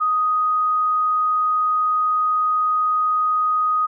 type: tone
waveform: sine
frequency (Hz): 1248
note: D#6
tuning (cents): +5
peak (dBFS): -16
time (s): 0-3.87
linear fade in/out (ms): 20
effects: none

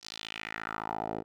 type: tone with band-pass filter sweep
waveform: 10% pulse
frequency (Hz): 54.5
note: A1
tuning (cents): -16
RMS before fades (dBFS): -38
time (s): 0.01-1.24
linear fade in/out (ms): 50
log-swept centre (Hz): 5300 to 470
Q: 2.9
effects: none

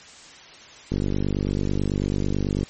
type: click train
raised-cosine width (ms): 3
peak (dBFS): -11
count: 85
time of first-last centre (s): 0.92-2.631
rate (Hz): 49.1
effects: white hiss -45 dBFS RMS until 2.69 s + MP3 32 kbps

